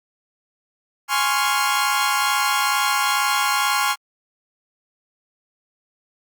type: chord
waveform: sawtooth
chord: Db major seventh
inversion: second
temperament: equal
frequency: 830.6 / 1046.5 / 1108.7 / 1396.9 Hz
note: Ab5 / C6 / Db6 / F6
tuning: 0 / 0 / 0 / 0 cents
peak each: -20 dBFS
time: 1.08-3.96 s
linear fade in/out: 50 ms
effects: Opus 48 kbps